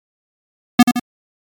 square tone with echo, 243.6 Hz, B3, 24 cents flat, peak -4 dBFS, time 0.79-0.83 s, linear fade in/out 5 ms, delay 83 ms, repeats 2, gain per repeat -6 dB, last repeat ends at 0.996 s, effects MP3 96 kbps

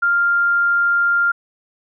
sine tone, 1396.9 Hz, F6, in tune, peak -13 dBFS, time 0.02-1.32 s, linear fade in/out 10 ms, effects none

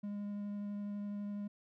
triangle tone with vibrato, 204.5 Hz, G#3, 26 cents flat, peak -36 dBFS, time 0.03-1.48 s, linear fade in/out 10 ms, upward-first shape triangle, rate 12 Hz, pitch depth 10 cents each way, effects none

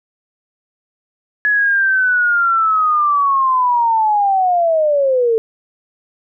sine linear sweep, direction down, 1700 to 440 Hz, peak -11 dBFS, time 1.45-5.38 s, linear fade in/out 0 ms, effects none

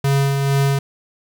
square tone with tremolo, 138.59 Hz, C#3, in tune, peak -14 dBFS, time 0.04-0.79 s, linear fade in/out 5 ms, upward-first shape sine, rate 2.2 Hz, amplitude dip 35%, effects 8-bit

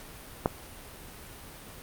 clicks, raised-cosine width 1 ms, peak -9 / -30 dBFS, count 2, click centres 0.459 / 0.475 s, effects pink hiss -46 dBFS RMS until 1.82 s + Opus 48 kbps

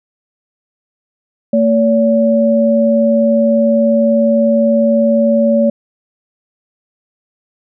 sine tone pair together, 226.4 / 570.1 Hz, A3 / C#5, +50 / +48 cents, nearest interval octave + major third, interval 1598 cents, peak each -11 dBFS, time 1.53-5.7 s, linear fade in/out 5 ms, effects none

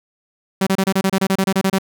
sawtooth tone bursts, 192.1 Hz, G3, 35 cents flat, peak -10 dBFS, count 14, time 0.61-1.785 s, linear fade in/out 5 ms, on 57 ms, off 29 ms, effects none

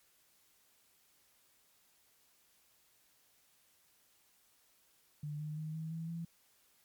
sine tone with pitch steps, 148.6 / 152.16 / 155.81 / 159.54 / 163.37 / 167.28 Hz, D3 / D#3 / D#3 / D#3 / E3 / E3, +21 / -38 / +3 / +44 / -15 / +26 cents, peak -38 dBFS, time 5.23-6.25 s, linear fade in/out 5 ms, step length 170 ms, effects white hiss -70 dBFS RMS until 6.84 s + MP3 96 kbps

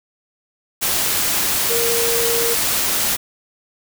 sine tone in noise, 466.2 Hz, A#4, in tune, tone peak -20 dBFS, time 1.69-2.55 s, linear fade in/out 20 ms, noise white, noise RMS -19 dBFS, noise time 0.81-3.17 s, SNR -4 dB, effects none

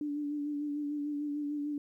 sine tone with vibrato, 292.6 Hz, D4, 6 cents flat, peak -32 dBFS, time 0.01-1.78 s, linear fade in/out 2 ms, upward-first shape sine, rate 6.7 Hz, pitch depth 30 cents each way, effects 12-bit

